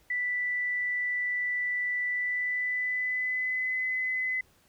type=tone with pitch glide; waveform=sine; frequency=1975.5 to 2023 Hz; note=B6 to B6; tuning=0 to +41 cents; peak=-27 dBFS; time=0.1-4.41 s; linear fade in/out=5 ms; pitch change=+41 cents; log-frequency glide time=2.08-3.78 s; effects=pink hiss -64 dBFS RMS until 4.68 s

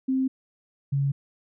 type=tone pair in turn; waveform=sine; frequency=262.8 / 139.21 Hz; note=C4 / C#3; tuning=+8 / +8 cents; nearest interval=major seventh; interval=1100 cents; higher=first; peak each=-21 dBFS; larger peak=neither; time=0.08-0.28 / 0.92-1.12 s; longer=neither; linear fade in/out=10 ms; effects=none

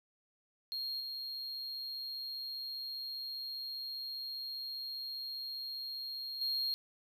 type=tone with level steps; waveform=triangle; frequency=4245 Hz; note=C8; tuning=24 cents sharp; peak=-35 / -38 / -31 dBFS; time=0.72-6.74 s; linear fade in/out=0 ms; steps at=1 / 6.41 s; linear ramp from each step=5 ms; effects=none

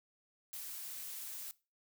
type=noise; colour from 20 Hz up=blue; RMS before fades=-45 dBFS; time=0.53-1.51 s; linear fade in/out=0 ms; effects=noise-tail reverb RT60 0.3 s tail -20 dB re dry

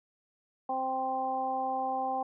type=harmonic tone; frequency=261.6 Hz; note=C4; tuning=in tune; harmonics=1 / 2 / 3 / 4; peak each=-41 / -38 / -30 / -39 dBFS; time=0.69-2.23 s; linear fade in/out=5 ms; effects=none

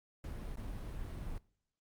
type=noise with dropouts; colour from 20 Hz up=brown; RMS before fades=-42 dBFS; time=0.24-1.38 s; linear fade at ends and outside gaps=1 ms; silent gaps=0.557-0.572 s; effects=noise-tail reverb RT60 0.6 s tail -22 dB re dry + Opus 48 kbps

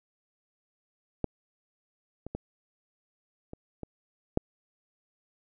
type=clicks; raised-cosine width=2 ms; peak=-14 / -25 / -20 / -27 / -24 / -10 dBFS; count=6; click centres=1.243 / 2.266 / 2.35 / 3.534 / 3.833 / 4.374 s; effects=none

